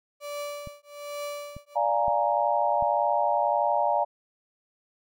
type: tone with tremolo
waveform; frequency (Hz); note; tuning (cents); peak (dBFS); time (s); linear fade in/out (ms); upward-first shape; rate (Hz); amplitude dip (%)
35% pulse; 581; D5; -19; -29; 0.2-1.78; 50; triangle; 1.2; 100
type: clicks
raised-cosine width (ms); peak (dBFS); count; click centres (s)
5; -28; 4; 0.673 / 1.566 / 2.081 / 2.825
type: chord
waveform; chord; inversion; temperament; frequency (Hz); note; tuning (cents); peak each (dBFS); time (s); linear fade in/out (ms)
sine; Bb dominant seventh; first; equal; 587.3 / 698.5 / 830.6 / 932.3; D5 / F5 / Ab5 / Bb5; 0 / 0 / 0 / 0; -27; 1.75-4.05; 20
effects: none